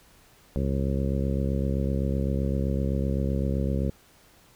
harmonic tone, 67.8 Hz, C#2, 38 cents flat, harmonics 1 / 2 / 3 / 4 / 5 / 6 / 7 / 8, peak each -27 / -29 / -30 / -36 / -38 / -38 / -38 / -37 dBFS, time 0.56-3.9 s, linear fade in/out 0 ms, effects pink hiss -57 dBFS RMS until 4.55 s

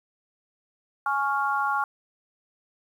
sine chord, Db major, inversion second, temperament equal with one note detuned, 834.9 / 1108.7 / 1396.9 Hz, Ab5 / Db6 / F6, +9 / 0 / 0 cents, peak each -27 dBFS, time 1.06-1.84 s, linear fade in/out 2 ms, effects 9-bit

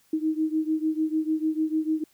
sine beating tone pair, 311.9 / 318.6 Hz, D#4 / D#4, +4 / +41 cents, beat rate 6.7 Hz, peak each -25 / -27 dBFS, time 0.13-2.04 s, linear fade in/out 5 ms, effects white hiss -63 dBFS RMS until 2.13 s

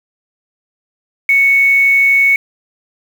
sine tone with quantisation, 2217 Hz, C#7, in tune, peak -7 dBFS, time 1.29-2.36 s, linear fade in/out 2 ms, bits 5, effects none

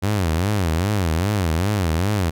sawtooth tone with vibrato, 91.5 Hz, F#2, 19 cents flat, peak -14 dBFS, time 0.02-2.31 s, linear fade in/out 20 ms, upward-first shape sine, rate 2.5 Hz, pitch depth 260 cents each way, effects none

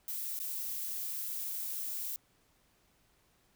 violet noise with dropouts, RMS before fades -38 dBFS, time 0.08-2.16 s, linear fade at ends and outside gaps 1 ms, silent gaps 0.391-0.4 s, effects pink hiss -70 dBFS RMS until 3.55 s

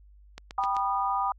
click train, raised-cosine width 0.2 ms, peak -22 dBFS, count 4, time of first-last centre 0.38-0.767 s, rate 7.76 Hz
sine chord, G augmented, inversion none, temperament just, 784 / 980 / 1225 Hz, G5 / B5 / D#6, 0 / -14 / -27 cents, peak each -29 dBFS, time 0.58-1.32 s, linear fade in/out 2 ms
effects added 50 Hz sine -51 dBFS peak until 1.38 s + AAC 48 kbps

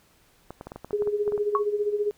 clicks, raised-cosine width 1 ms, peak -23 dBFS, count 12, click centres 0.506 / 0.611 / 0.67 / 0.719 / 0.76 / 0.846 / 0.908 / 1.022 / 1.074 / 1.278 / 1.322 / 1.378 s
sine tone with tremolo, 414.7 Hz, G#4, 3 cents flat, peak -20 dBFS, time 0.93-2.11 s, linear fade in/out 0 ms, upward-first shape sine, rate 15 Hz, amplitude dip 70%
sine tone with exponential decay, 1108.7 Hz, C#6, in tune, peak -16 dBFS, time 1.55-1.65 s, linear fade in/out 1 ms, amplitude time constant 21 ms
effects pink hiss -61 dBFS RMS until 2.17 s

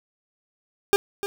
40% pulse tone with echo, 401.6 Hz, G4, 42 cents sharp, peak -13 dBFS, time 0.93-0.96 s, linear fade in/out 0 ms, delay 300 ms, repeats 1, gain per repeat -12 dB, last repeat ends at 1.26 s, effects 7-bit

